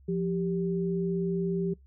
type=tone pair together; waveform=sine; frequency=174.62 / 392 Hz; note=F3 / G4; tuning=0 / 0 cents; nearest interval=octave + major second; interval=1400 cents; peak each=-28 / -30 dBFS; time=0.08-1.74 s; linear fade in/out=10 ms; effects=noise-tail reverb RT60 0.2 s tail -26 dB re dry + added 67 Hz sine -53 dBFS peak until 1.86 s